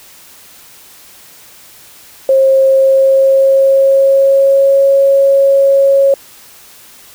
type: tone with pitch glide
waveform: sine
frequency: 535 to 549.7 Hz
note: C5 to C#5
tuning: +38 to -15 cents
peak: -5 dBFS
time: 2.29-6.14 s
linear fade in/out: 2 ms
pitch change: +47 cents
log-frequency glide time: 2.67-4.85 s
effects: white hiss -39 dBFS RMS until 7.14 s